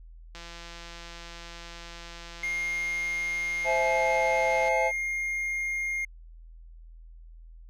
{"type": "click train", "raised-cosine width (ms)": 0.2, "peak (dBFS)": -26, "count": 738, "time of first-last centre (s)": [0.35, 4.685], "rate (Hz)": 170}
{"type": "tone", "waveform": "triangle", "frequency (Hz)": 2127, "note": "C7", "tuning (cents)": 28, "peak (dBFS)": -26, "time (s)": [2.43, 6.05], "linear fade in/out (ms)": 5}
{"type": "chord", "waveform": "triangle", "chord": "C augmented", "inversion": "none", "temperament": "equal with one note detuned", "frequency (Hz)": [523.3, 659.3, 851.5], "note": ["C5", "E5", "G#5"], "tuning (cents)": [0, 0, 43], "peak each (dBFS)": -26, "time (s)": [3.64, 4.92], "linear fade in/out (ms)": 50}
{"effects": ["added 41 Hz sine -45 dBFS peak until 7.69 s"]}